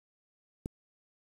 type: click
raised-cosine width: 3 ms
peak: -22 dBFS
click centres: 0.659 s
effects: 8-bit